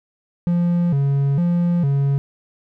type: tone with vibrato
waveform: triangle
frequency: 155.56 Hz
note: D#3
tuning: in tune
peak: -13 dBFS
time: 0.47-2.18 s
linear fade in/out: 0 ms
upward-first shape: square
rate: 1.1 Hz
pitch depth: 190 cents each way
effects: none